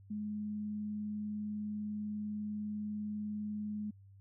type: tone with vibrato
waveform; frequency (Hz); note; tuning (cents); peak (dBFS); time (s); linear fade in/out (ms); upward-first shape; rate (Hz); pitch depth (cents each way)
sine; 209.9; G#3; +19; -36; 0.1-3.91; 10; sine; 20; 16
effects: added 98 Hz sine -55 dBFS peak until 4.2 s